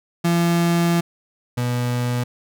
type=tone pair in turn; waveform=35% pulse; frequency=170.4 / 122.42 Hz; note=F3 / B2; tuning=-42 / -15 cents; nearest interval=tritone; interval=573 cents; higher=first; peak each=-14 / -18 dBFS; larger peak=first; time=0.24-1.01 / 1.57-2.24 s; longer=first; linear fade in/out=10 ms; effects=none